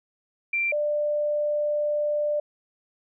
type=tone pair in turn; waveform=sine; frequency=2360 / 593.4 Hz; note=D7 / D5; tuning=+8 / +18 cents; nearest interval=2 octaves; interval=2390 cents; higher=first; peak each=-22 dBFS; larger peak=neither; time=0.53-0.72 / 0.72-2.4 s; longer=second; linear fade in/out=5 ms; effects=none